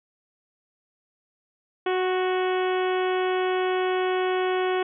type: harmonic tone with a mistuned harmonic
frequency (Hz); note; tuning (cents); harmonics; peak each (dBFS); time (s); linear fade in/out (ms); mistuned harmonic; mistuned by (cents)
370; F#4; 0; 1 / 2 / 3 / 4 / 5 / 6 / 7 / 8 / 9; -23 / -29 / -33 / -35 / -37 / -39 / -40 / -41 / -42; 1.86-4.83; 5; 3; -16
effects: none